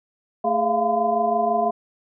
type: tone cluster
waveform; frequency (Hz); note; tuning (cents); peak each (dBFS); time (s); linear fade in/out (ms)
sine; 221.9 / 415.3 / 673 / 699 / 1018; A3 / G#4 / E5 / F5 / C6; +15 / 0 / +36 / +1 / -48; -29 / -27 / -25 / -20 / -28; 0.44-1.71; 10
effects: none